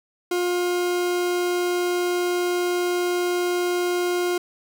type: tone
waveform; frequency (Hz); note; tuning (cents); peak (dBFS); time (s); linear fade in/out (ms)
40% pulse; 355; F4; +28; -20; 0.31-4.38; 5
effects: none